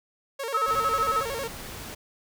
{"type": "tone with vibrato", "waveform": "sawtooth", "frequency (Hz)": 502, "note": "B4", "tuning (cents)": 28, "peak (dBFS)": -26, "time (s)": [0.39, 1.48], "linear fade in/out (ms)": 10, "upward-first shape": "square", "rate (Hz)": 11, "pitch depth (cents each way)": 160}
{"type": "tone with tremolo", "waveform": "sine", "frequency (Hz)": 1293, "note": "E6", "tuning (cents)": -34, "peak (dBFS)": -20, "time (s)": [0.54, 1.23], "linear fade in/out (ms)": 5, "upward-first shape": "sine", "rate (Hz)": 13, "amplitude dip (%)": 60}
{"type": "noise", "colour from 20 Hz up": "pink", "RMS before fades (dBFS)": -39, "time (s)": [0.67, 1.95], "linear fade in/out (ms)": 10}
{"effects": []}